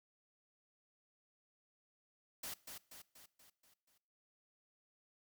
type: noise with echo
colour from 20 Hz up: white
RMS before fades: -45 dBFS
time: 2.43-2.54 s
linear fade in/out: 5 ms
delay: 240 ms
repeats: 6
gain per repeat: -5 dB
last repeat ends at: 3.98 s
effects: noise-tail reverb RT60 0.7 s tail -21 dB re dry